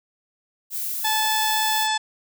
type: noise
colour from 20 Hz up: violet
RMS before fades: -28 dBFS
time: 0.7-1.88 s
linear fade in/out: 50 ms
type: harmonic tone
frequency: 868 Hz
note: A5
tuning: 24 cents flat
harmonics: 1 / 2 / 3 / 4 / 5 / 6 / 7 / 8 / 9 / 10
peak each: -23 / -27 / -35 / -27 / -35 / -33 / -42 / -40 / -33 / -41 dBFS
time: 1.04-1.98 s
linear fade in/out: 10 ms
effects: none